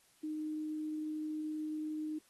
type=tone with quantisation; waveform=sine; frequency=308 Hz; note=D#4; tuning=17 cents flat; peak=-36 dBFS; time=0.23-2.19 s; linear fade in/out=10 ms; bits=11; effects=white hiss -68 dBFS RMS until 2.29 s + AAC 32 kbps